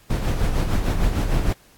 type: noise with tremolo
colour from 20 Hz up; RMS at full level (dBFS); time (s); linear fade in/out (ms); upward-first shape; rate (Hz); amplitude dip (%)
brown; -18; 0.1-1.53; 5; sine; 6.6; 50
effects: pink hiss -53 dBFS RMS until 1.77 s + AAC 64 kbps